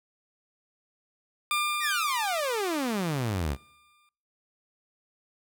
20% pulse tone with exponential decay, 1198 Hz, D6, 34 cents sharp, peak -19 dBFS, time 1.51-4.09 s, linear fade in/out 1 ms, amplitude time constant 560 ms
sawtooth exponential sweep, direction down, 1974 to 63.5 Hz, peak -23 dBFS, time 1.8-3.57 s, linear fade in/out 50 ms
effects noise-tail reverb RT60 0.7 s tail -26 dB re dry

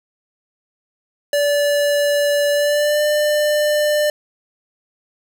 square tone with pitch glide, 579 to 597 Hz, D5 to D5, -25 to +28 cents, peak -15 dBFS, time 1.33-4.1 s, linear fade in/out 2 ms, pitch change +53 cents, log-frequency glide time 2.52-3.02 s, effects 8-bit

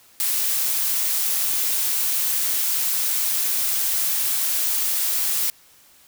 blue noise, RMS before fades -22 dBFS, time 0.2-5.5 s, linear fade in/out 0 ms, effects white hiss -53 dBFS RMS until 6.07 s

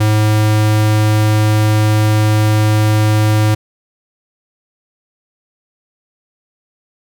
square tone, 107.2 Hz, A2, 45 cents flat, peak -10 dBFS, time 0-3.55 s, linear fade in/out 10 ms, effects none

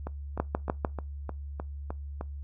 two click trains, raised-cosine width 1 ms, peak -21 / -12 dBFS, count 8 / 4, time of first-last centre 0.07-2.211 / 0.4-0.848 s, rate 3.27 / 6.69 Hz, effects noise-tail reverb RT60 0.2 s tail -22 dB re dry + added 71 Hz sine -36 dBFS peak until 2.43 s

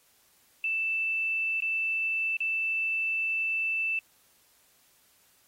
sine tone with dropouts, 2650 Hz, E7, 9 cents sharp, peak -26 dBFS, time 0.64-3.99 s, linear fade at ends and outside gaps 2 ms, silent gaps 1.604-1.621 / 2.369-2.404 s, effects white hiss -64 dBFS RMS until 5.47 s + AAC 48 kbps

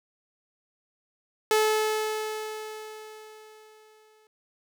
sawtooth tone with exponential decay, 432.1 Hz, A4, 31 cents flat, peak -15 dBFS, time 1.51-4.27 s, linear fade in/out 1 ms, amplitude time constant 600 ms, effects none

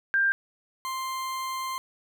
sine / 40% pulse tone pair in turn, 1590 / 1048.4 Hz, G6 / C6, +24 / +3 cents, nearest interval perfect fifth, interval 721 cents, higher first, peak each -20 / -29 dBFS, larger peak first, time 0.14-0.32 / 0.85-1.78 s, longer second, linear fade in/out 0 ms, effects none

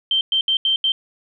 sine tone bursts at uneven times, 3131 Hz, G7, 3 cents flat, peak -15 dBFS, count 5, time 0.11-0.21 / 0.32-0.41 / 0.48-0.57 / 0.65-0.76 / 0.84-0.92 s, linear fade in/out 2 ms, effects none

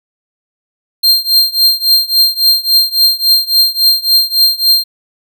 45% pulse tone with tremolo, 4186 Hz, C8, in tune, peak -3 dBFS, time 1.03-4.84 s, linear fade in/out 10 ms, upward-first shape triangle, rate 3.6 Hz, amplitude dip 95%, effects none

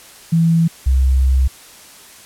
sine tone pair in turn, 165.4 / 65.64 Hz, E3 / C2, +6 / +6 cents, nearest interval octave + major third, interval 1600 cents, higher first, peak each -10 dBFS, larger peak neither, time 0.32-0.68 / 0.86-1.48 s, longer second, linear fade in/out 10 ms, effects white hiss -41 dBFS RMS until 2.25 s + low-pass 12000 Hz 12 dB/octave

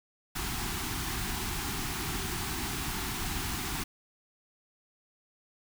pink band-stop noise, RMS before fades -34 dBFS, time 0.35-3.84 s, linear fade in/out 10 ms, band 410 to 710 Hz, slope 96 dB/octave, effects none

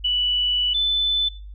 sine tone pair in turn, 2960 / 3510 Hz, F#7 / A7, 0 / -5 cents, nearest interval minor third, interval 295 cents, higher second, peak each -18 dBFS, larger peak neither, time 0.04-0.74 / 0.74-1.29 s, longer first, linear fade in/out 10 ms, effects noise-tail reverb RT60 0.4 s tail -19 dB re dry + added 50 Hz sine -35 dBFS peak until 1.54 s

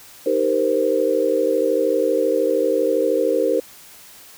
sine chord, C minor seventh, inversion first, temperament equal with one note detuned, 311.1 / 392 / 466.2 / 519 Hz, Eb4 / G4 / Bb4 / C5, 0 / 0 / 0 / -14 cents, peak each -24 / -23 / -20 / -20 dBFS, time 0.26-3.6 s, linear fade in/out 5 ms, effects white hiss -44 dBFS RMS until 4.37 s

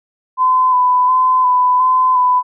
sine tone with vibrato, 1010 Hz, B5, 39 cents sharp, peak -9 dBFS, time 0.37-2.43 s, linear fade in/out 50 ms, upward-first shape square, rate 1.4 Hz, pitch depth 19 cents each way, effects none

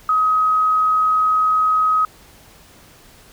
sine tone, 1265 Hz, D#6, 28 cents sharp, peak -13 dBFS, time 0.09-2.05 s, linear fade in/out 2 ms, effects pink hiss -47 dBFS RMS until 3.32 s

